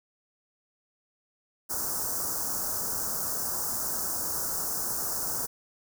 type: band-stop noise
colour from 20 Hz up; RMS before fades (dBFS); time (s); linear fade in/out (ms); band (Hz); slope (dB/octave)
white; -31; 1.69-5.47; 20; 1500 to 5200; 48
effects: none